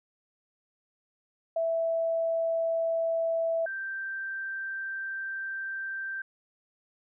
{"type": "tone pair in turn", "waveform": "sine", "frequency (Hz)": [659.3, 1568.1], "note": ["E5", "G6"], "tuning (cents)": [0, 0], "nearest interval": "octave + minor third", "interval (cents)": 1500, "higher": "second", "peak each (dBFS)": [-25, -32], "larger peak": "first", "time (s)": [[1.56, 3.66], [3.66, 6.22]], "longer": "second", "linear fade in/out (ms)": 5, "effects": []}